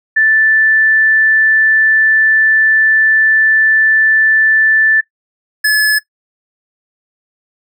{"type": "tone pair in turn", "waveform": ["sine", "square"], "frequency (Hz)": [1760, 1716.8], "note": ["A6", "A6"], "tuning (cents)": [0, -43], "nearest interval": "unison", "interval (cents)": 43, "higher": "first", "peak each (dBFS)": [-7, -8], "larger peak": "first", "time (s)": [[0.16, 5.01], [5.64, 5.99]], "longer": "first", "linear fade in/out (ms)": 10, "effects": ["noise-tail reverb RT60 0.1 s tail -19 dB re dry"]}